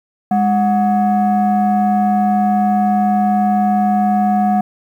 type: tone pair together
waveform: sine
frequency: 205.7 / 733 Hz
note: G#3 / F#5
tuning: -16 / -16 cents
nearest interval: octave + minor seventh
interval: 2200 cents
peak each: -12 dBFS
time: 0.31-4.61 s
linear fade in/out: 5 ms
effects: tanh soft clip ceiling -8 dBFS + 8-bit